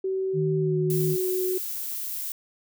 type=tone with pitch glide; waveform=sine; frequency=380.7 to 369.9 Hz; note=F#4 to F#4; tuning=+49 to 0 cents; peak=-24 dBFS; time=0.04-1.58 s; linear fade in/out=5 ms; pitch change=-49 cents; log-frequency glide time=0.58-0.77 s
type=tone; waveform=sine; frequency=155.56 Hz; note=D#3; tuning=in tune; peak=-24 dBFS; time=0.33-1.17 s; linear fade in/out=50 ms
type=noise; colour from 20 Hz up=violet; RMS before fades=-32 dBFS; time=0.9-2.32 s; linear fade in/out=2 ms
effects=none